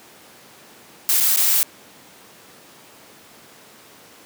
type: noise with dropouts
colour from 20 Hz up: blue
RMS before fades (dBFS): -17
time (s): 1.09-1.63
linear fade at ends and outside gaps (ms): 0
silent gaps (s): 1.201-1.207 / 1.361-1.372
effects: pink hiss -46 dBFS RMS until 4.25 s + high-pass 200 Hz 12 dB/octave